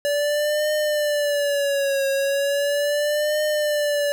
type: tone with vibrato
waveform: square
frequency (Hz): 576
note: D5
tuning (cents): -34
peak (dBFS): -20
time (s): 0.05-4.12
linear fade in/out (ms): 0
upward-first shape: triangle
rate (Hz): 0.37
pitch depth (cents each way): 95
effects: 10-bit